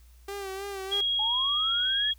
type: tone with vibrato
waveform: sawtooth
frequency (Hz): 392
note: G4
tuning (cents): 0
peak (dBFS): -30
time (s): 0.28-1.01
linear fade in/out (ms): 5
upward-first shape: sine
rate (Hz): 3.2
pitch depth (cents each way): 49
type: tone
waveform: sine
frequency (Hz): 3291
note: G#7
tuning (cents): -16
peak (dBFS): -24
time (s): 0.91-2.14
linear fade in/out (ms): 20
type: linear sweep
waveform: sine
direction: up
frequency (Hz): 828 to 1760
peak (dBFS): -32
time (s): 1.19-2.11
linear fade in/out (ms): 5
effects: added 60 Hz sine -51 dBFS peak until 2.18 s + white hiss -64 dBFS RMS until 2.18 s